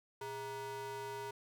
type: ring-modulated tone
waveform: square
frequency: 265.2 Hz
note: C4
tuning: 23 cents sharp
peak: -39 dBFS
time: 0.21-1.31 s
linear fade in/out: 5 ms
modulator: 676 Hz
effects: none